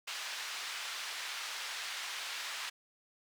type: band-pass noise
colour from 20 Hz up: white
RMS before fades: -41 dBFS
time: 0.07-2.7 s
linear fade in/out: 10 ms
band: 1100 to 4100 Hz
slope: 12 dB/octave
effects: none